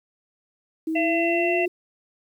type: tone with pitch glide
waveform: sine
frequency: 320 to 357.1 Hz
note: D#4 to F4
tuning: +49 to +39 cents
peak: -23 dBFS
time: 0.87-1.68 s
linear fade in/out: 5 ms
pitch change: +190 cents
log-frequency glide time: 0.98-1.57 s
type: harmonic tone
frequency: 675 Hz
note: E5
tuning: 41 cents sharp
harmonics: 1 / 3 / 4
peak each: -24 / -30 / -25 dBFS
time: 0.95-1.66 s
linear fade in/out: 10 ms
effects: 9-bit